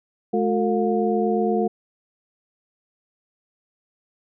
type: tone cluster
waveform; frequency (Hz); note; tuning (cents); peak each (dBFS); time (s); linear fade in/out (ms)
sine; 212.8 / 362.7 / 451.2 / 713; G#3 / F#4 / A4 / F5; +42 / -34 / +44 / +36; -23 / -24 / -23 / -26; 0.33-1.68; 10
effects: none